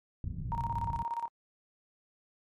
white low-pass noise, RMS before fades -37 dBFS, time 0.24-1.03 s, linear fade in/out 2 ms, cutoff 150 Hz, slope 24 dB/octave
sine tone with tremolo, 932.3 Hz, A#5, in tune, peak -30 dBFS, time 0.52-1.28 s, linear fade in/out 0 ms, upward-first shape square, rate 17 Hz, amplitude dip 70%
effects MP3 64 kbps

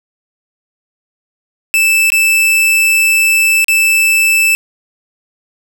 45% pulse tone with dropouts, 2637 Hz, E7, in tune, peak -8 dBFS, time 1.74-4.55 s, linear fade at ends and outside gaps 0 ms, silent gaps 2.102-2.12 / 3.644-3.683 s, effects none

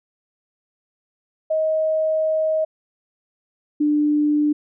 sine tone pair in turn, 630 / 297.3 Hz, D#5 / D4, +21 / +21 cents, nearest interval octave + minor second, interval 1300 cents, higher first, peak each -17 / -15 dBFS, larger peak second, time 1.5-2.65 / 3.8-4.53 s, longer first, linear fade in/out 10 ms, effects none

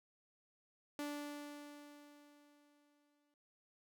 sawtooth tone with exponential decay, 291.9 Hz, D4, 10 cents flat, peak -36 dBFS, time 0.99-3.34 s, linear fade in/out 1 ms, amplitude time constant 510 ms, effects none

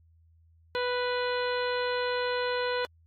harmonic tone with a mistuned harmonic, 493.9 Hz, B4, in tune, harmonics 1 / 2 / 3 / 4 / 5 / 6 / 7 / 8, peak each -29 / -34 / -35 / -41 / -42 / -43 / -43 / -40 dBFS, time 0.75-2.85 s, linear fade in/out 0 ms, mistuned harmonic 8, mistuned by +54 cents, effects added 82 Hz sine -58 dBFS peak until 3.06 s + AAC 48 kbps

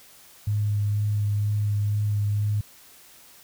sine tone with vibrato, 103.83 Hz, G#2, in tune, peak -21 dBFS, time 0.47-2.61 s, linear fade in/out 5 ms, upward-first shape sine, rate 2.1 Hz, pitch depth 14 cents each way, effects white hiss -51 dBFS RMS until 3.43 s

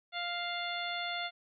harmonic tone with a mistuned harmonic, 698.5 Hz, F5, in tune, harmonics 1 / 2 / 3 / 4 / 5 / 6, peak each -39 / -41 / -40 / -45 / -40 / -46 dBFS, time 0.12-1.31 s, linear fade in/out 50 ms, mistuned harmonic 6, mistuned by +43 cents, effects none

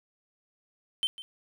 triangle tone with echo, 3096 Hz, G7, 22 cents flat, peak -23 dBFS, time 1.03-1.07 s, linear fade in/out 0 ms, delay 150 ms, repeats 1, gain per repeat -15 dB, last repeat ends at 1.22 s, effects none

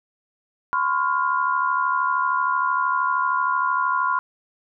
sine tone cluster, 1014 / 1087 / 1408 Hz, B5 / C#6 / F6, +45 / -34 / +14 cents, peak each -22 / -24 / -24 dBFS, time 0.73-4.19 s, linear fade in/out 0 ms, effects none

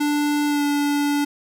square tone with pitch glide, 293.7 to 289 Hz, D4 to D4, 0 to -28 cents, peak -19 dBFS, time 0-1.25 s, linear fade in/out 10 ms, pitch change -28 cents, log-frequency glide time 0.47-0.63 s, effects none

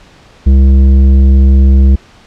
triangle tone with tanh clipping, 67 Hz, C2, 42 cents sharp, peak -4 dBFS, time 0.46-1.96 s, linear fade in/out 10 ms, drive 14 dB, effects pink hiss -41 dBFS RMS until 2.26 s + low-pass 5000 Hz 12 dB/octave

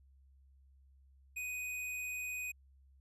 square tone, 2494 Hz, D#7, 3 cents sharp, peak -39 dBFS, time 1.36-2.52 s, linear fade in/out 10 ms, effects added 67 Hz sine -61 dBFS peak until 3 s + resampled to 32000 Hz

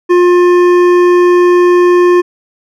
sine tone with hard clipping, 354.7 Hz, F4, 27 cents sharp, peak -6 dBFS, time 0.09-2.22 s, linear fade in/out 20 ms, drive 11 dB, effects none

